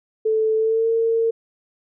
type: tone with pitch glide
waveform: sine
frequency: 438.6 to 455.1 Hz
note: A4 to A#4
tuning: -6 to -42 cents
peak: -16 dBFS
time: 0.25-1.31 s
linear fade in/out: 10 ms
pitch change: +64 cents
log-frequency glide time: 0.56-0.89 s
effects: none